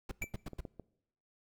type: noise bursts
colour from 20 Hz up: brown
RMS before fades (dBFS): -38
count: 5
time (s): 0.09-0.607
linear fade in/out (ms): 5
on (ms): 25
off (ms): 98
type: tone with exponential decay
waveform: square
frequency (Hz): 2326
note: D7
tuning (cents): -17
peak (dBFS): -32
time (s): 0.22-0.3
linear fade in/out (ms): 1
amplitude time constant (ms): 16
type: clicks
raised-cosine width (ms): 2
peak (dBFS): -32 / -32 / -29 / -32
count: 4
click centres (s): 0.241 / 0.533 / 0.652 / 0.797
effects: noise-tail reverb RT60 0.8 s tail -22 dB re dry